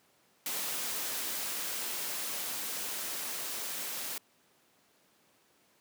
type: noise with level ramp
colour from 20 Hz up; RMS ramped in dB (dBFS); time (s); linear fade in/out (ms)
white; -35 to -38; 0.46-4.18; 2
effects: pink hiss -67 dBFS RMS until 5.8 s + high-pass 200 Hz 12 dB/octave